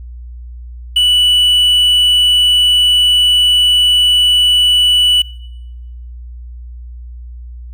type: tone with quantisation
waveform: triangle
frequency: 2960 Hz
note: F#7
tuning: in tune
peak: -6 dBFS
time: 0.96-5.22 s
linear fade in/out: 5 ms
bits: 6
effects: noise-tail reverb RT60 1.0 s tail -23 dB re dry + added 60 Hz sine -27 dBFS peak until 7.73 s